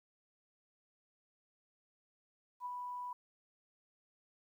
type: tone with ADSR envelope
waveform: sine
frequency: 986 Hz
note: B5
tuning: 3 cents flat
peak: -37 dBFS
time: 2.6-3.13 s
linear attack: 58 ms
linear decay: 15 ms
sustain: -3 dB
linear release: 4 ms
effects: 12-bit